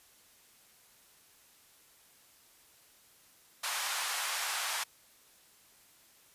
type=band-pass noise; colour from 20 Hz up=pink; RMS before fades=-35 dBFS; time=3.63-4.84 s; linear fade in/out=10 ms; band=840 to 13000 Hz; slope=24 dB/octave; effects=white hiss -62 dBFS RMS until 6.34 s + resampled to 32000 Hz